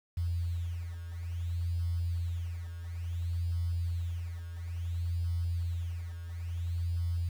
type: beating tone pair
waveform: sine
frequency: 85.6 / 86.18 Hz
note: F2 / F2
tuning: -34 / -22 cents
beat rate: 0.58 Hz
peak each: -32 / -38 dBFS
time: 0.17-7.29 s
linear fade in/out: 5 ms
effects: 9-bit